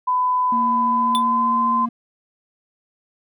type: tone with pitch glide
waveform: sine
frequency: 1003 to 1028.8 Hz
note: B5 to C6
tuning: +26 to -30 cents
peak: -16 dBFS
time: 0.07-1.86 s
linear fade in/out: 10 ms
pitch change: +44 cents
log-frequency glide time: 0.89-1.63 s
type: tone with vibrato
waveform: triangle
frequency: 233.1 Hz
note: A#3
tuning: in tune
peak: -22 dBFS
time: 0.52-1.89 s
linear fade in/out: 5 ms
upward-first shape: triangle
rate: 15 Hz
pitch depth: 10 cents each way
type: tone with exponential decay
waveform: square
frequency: 3520 Hz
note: A7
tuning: in tune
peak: -18 dBFS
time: 1.15-1.23 s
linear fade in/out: 0 ms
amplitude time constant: 17 ms
effects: none